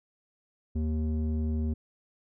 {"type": "tone with low-pass filter", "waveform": "square", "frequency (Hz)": 77.78, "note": "D#2", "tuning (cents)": 0, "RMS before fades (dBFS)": -29, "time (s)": [0.75, 1.74], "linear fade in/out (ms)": 10, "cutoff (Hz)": 280, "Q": 1.7, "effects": []}